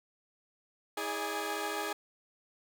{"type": "tone cluster", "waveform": "15% pulse", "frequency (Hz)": [320.6, 412.4, 581, 832], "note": ["E4", "G#4", "D5", "G#5"], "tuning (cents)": [-48, -12, -19, 3], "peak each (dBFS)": [-34, -30, -36, -34], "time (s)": [0.97, 1.93], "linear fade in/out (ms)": 5, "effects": []}